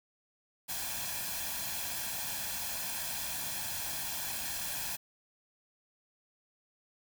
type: noise with comb filter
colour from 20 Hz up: white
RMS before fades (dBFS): -37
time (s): 0.68-4.97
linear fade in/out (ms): 20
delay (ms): 1.2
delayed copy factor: +0.65
effects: none